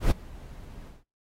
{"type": "noise with ADSR envelope", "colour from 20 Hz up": "brown", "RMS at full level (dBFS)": -19, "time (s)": [0, 1.04], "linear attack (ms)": 110, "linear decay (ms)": 9, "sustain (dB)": -24, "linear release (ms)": 180, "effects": ["noise-tail reverb RT60 0.3 s tail -25 dB re dry", "AAC 48 kbps"]}